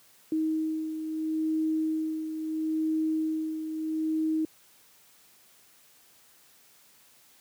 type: beating tone pair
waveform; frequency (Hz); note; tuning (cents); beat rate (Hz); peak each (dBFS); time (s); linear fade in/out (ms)
sine; 315.4 / 316.15; D#4 / D#4; +24 / +28; 0.75; -27 / -35; 0.32-4.45; 2
effects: white hiss -59 dBFS RMS until 7.4 s + high-pass 80 Hz 12 dB/octave